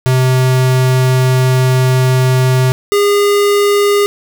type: tone pair in turn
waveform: square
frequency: 129 / 407.5 Hz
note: C3 / G#4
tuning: -24 / -33 cents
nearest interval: octave + minor sixth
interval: 1991 cents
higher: second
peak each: -9 dBFS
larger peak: neither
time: 0.06-2.72 / 2.92-4.06 s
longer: first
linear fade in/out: 0 ms
effects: none